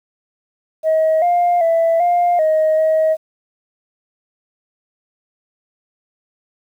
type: tone with pitch steps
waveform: sine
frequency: 635 / 703 / 662 / 703 / 627 / 633 Hz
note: D#5 / F5 / E5 / F5 / D#5 / D#5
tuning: +35 / +11 / +7 / +11 / +13 / +30 cents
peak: -10 dBFS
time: 0.83-3.17 s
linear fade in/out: 50 ms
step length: 390 ms
effects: tanh soft clip ceiling -9 dBFS + 8-bit